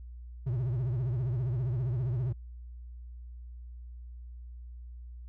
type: tone with vibrato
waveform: triangle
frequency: 123.47 Hz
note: B2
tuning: in tune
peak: -26 dBFS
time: 0.46-2.33 s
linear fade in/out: 10 ms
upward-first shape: triangle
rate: 15 Hz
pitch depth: 210 cents each way
effects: added 60 Hz sine -42 dBFS peak until 5.28 s